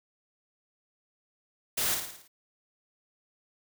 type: noise with echo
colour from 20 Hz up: white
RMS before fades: -29 dBFS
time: 1.77-1.95 s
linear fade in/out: 10 ms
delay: 55 ms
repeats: 6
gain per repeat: -5 dB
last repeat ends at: 2.28 s
effects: none